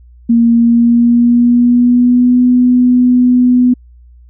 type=tone with pitch glide; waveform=sine; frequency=233.1 to 248.4 Hz; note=A#3 to B3; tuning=0 to +10 cents; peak=-5 dBFS; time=0.29-3.74 s; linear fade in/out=10 ms; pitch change=+110 cents; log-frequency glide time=0.54-2.41 s; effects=added 60 Hz sine -37 dBFS peak until 4.29 s